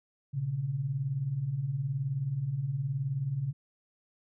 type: beating tone pair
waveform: sine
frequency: 120 / 139 Hz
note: B2 / C#3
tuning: -49 / +5 cents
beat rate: 19 Hz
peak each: -36 / -30 dBFS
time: 0.33-3.53 s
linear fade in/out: 20 ms
effects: none